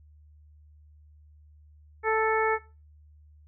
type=harmonic tone; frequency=440 Hz; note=A4; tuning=in tune; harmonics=1 / 2 / 3 / 4 / 5; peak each=-25 / -28 / -30 / -31 / -32 dBFS; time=2.03-2.59 s; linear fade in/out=50 ms; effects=noise-tail reverb RT60 0.3 s tail -18 dB re dry + added 75 Hz sine -52 dBFS peak until 3.47 s